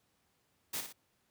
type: noise with echo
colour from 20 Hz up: white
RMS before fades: -37 dBFS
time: 0.73-0.81 s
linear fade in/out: 10 ms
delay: 59 ms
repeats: 2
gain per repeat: -7 dB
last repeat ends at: 0.928 s
effects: pink hiss -75 dBFS RMS until 1.3 s + high-pass 80 Hz 12 dB/octave